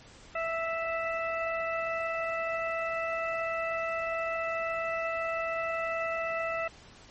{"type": "harmonic tone", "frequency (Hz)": 659.3, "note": "E5", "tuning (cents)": 0, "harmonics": [1, 2, 3, 4], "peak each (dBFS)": [-32, -35, -37, -38], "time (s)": [0.35, 6.68], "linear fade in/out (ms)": 5, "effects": ["pink hiss -53 dBFS RMS until 7.1 s", "MP3 32 kbps"]}